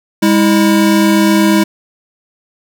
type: tone pair together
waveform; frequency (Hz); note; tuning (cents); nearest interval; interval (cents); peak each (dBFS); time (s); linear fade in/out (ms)
square; 203.6 / 323.2; G#3 / E4; -34 / -34; minor sixth; 800; -11; 0.22-1.64; 10
effects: none